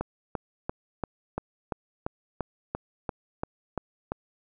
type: click train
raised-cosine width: 1 ms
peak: -15 dBFS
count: 13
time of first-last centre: 0.01-4.12 s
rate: 2.92 Hz
effects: none